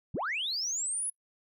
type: linear sweep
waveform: sine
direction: up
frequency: 68.6 to 10548 Hz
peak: -29 dBFS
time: 0.14-1.1 s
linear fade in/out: 5 ms
effects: noise-tail reverb RT60 0.1 s tail -25 dB re dry + tanh soft clip ceiling -26 dBFS